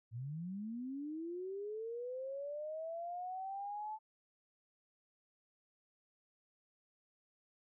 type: linear sweep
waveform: sine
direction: up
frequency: 108.7 to 874 Hz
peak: -40 dBFS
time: 0.11-3.99 s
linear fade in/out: 50 ms
effects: none